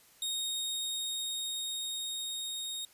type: tone with level ramp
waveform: sawtooth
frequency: 3727 Hz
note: A#7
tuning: 1 cent flat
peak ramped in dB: -29 to -33 dBFS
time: 0.22-2.85 s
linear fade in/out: 2 ms
effects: white hiss -61 dBFS RMS until 2.93 s + resampled to 32000 Hz